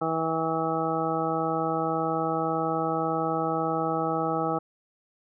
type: harmonic tone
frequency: 161.8 Hz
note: E3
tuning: 32 cents flat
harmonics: 1 / 2 / 3 / 4 / 5 / 7 / 8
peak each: -34 / -31 / -31 / -33 / -30 / -36 / -32 dBFS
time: 0.01-4.59 s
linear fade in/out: 10 ms
effects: none